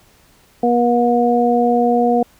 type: harmonic tone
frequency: 240.1 Hz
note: B3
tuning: 49 cents flat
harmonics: 1 / 2 / 3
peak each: -16 / -16 / -16 dBFS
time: 0.63-2.23 s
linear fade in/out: 5 ms
effects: pink hiss -52 dBFS RMS until 2.39 s